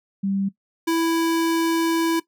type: tone pair in turn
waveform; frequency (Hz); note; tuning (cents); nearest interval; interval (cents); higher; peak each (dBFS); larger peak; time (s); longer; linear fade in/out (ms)
sine / square; 196 / 330.2; G3 / E4; 0 / +3; major sixth; 903; second; -20 / -19; second; 0.23-0.49 / 0.87-2.2; second; 10
effects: noise-tail reverb RT60 0.1 s tail -17 dB re dry